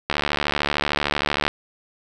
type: click train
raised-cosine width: 0.3 ms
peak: -4 dBFS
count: 102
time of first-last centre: 0.1-1.48 s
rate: 73.2 Hz
effects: none